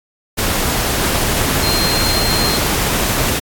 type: tone in noise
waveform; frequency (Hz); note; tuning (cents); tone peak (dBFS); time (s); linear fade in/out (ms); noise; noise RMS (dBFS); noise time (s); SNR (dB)
sine; 4189; C8; +1; -18; 1.62-2.58; 20; pink; -17; 0.37-3.4; -4
effects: AAC 64 kbps